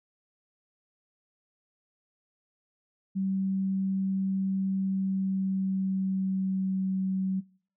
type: tone with pitch glide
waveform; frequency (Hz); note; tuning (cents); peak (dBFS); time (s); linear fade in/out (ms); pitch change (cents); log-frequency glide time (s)
sine; 192.1 to 189.67; G3 to F#3; -35 to +43; -26; 3.15-7.41; 20; -22; 4.8-6.96
effects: noise-tail reverb RT60 0.5 s tail -23 dB re dry